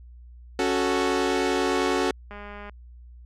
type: chord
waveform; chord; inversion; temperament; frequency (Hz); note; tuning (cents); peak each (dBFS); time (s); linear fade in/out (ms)
sawtooth; F# minor; second; equal; 277.2 / 370 / 440; C#4 / F#4 / A4; 0 / 0 / 0; -23 / -21 / -23; 0.59-2.11; 2
type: click train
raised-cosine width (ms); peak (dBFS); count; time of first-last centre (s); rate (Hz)
0.5; -26; 80; 2.31-2.695; 205
effects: added 60 Hz sine -43 dBFS peak until 3.25 s + low-pass 7000 Hz 12 dB/octave